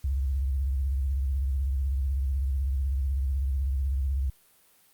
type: tone with vibrato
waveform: sine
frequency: 67.4 Hz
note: C#2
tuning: 48 cents flat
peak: -24 dBFS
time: 0.04-4.3 s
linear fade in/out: 5 ms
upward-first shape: sine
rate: 16 Hz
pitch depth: 130 cents each way
effects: white hiss -61 dBFS RMS until 4.93 s + Opus 48 kbps